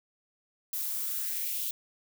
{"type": "noise with high-pass filter sweep", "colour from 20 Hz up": "violet", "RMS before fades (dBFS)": -33, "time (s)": [0.73, 1.71], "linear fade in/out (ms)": 2, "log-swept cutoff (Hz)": [650, 3400], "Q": 2.7, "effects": []}